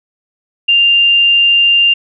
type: tone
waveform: sine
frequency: 2793 Hz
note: F7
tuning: 1 cent flat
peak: -6 dBFS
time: 0.68-1.94 s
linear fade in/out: 10 ms
effects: none